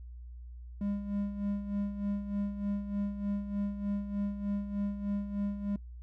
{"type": "tone with tremolo", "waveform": "triangle", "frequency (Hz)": 202.4, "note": "G#3", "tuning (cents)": -44, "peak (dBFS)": -27, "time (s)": [0.81, 5.76], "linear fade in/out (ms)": 2, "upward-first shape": "sine", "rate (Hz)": 3.3, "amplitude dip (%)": 65, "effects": ["noise-tail reverb RT60 0.1 s tail -21 dB re dry", "added 60 Hz sine -43 dBFS peak until 6.02 s"]}